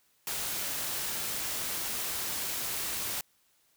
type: noise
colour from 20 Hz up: white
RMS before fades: -34 dBFS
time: 0.27-3.21 s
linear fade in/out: 2 ms
effects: white hiss -69 dBFS RMS until 3.76 s